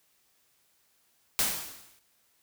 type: noise with exponential decay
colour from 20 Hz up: white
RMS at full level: -24 dBFS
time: 1.39-1.99 s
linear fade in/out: 0 ms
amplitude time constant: 130 ms
effects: white hiss -69 dBFS RMS until 2.42 s